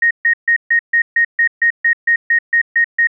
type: tone bursts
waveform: sine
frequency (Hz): 1864.7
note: A#6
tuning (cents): 0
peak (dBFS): -9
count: 14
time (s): 0.02-3.072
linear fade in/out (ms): 5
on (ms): 88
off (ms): 140
effects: none